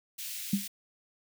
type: high-pass noise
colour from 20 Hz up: white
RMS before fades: -39 dBFS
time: 0.18-0.68 s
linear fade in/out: 10 ms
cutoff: 2100 Hz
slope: 24 dB/octave
type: tone with exponential decay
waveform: sine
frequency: 199.4 Hz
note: G3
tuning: 30 cents sharp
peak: -20 dBFS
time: 0.53-0.67 s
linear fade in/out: 5 ms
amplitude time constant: 29 ms
effects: none